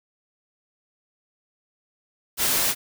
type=noise; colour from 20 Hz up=white; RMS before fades=-22 dBFS; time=2.37-2.75 s; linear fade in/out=50 ms; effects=none